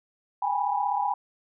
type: tone cluster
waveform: sine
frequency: 796 / 832 / 982 Hz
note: G5 / G#5 / B5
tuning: +26 / +3 / -10 cents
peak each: -28 dBFS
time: 0.42-1.14 s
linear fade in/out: 5 ms
effects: none